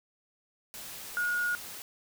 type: tone in noise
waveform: sine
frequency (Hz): 1441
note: F#6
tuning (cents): -46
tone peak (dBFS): -27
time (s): 1.17-1.55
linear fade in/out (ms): 0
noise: white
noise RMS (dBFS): -43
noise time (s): 0.74-1.82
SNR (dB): +13
effects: none